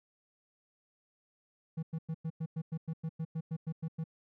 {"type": "tone bursts", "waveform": "triangle", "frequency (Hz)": 161, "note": "E3", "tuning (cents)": -41, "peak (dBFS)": -31, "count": 15, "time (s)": [1.77, 4.041], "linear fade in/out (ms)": 10, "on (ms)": 59, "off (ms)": 99, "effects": []}